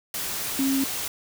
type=tone in noise; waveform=sine; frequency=270 Hz; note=C#4; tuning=45 cents flat; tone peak=-21 dBFS; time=0.59-0.84 s; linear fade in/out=2 ms; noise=white; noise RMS=-30 dBFS; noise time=0.14-1.08 s; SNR=+6 dB; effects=none